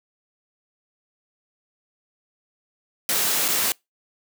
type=noise with dropouts; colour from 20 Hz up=white; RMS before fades=-22 dBFS; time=3.09-3.72 s; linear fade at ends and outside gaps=1 ms; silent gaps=3.481-3.485 s; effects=noise-tail reverb RT60 0.2 s tail -26 dB re dry + high-pass 150 Hz 12 dB/octave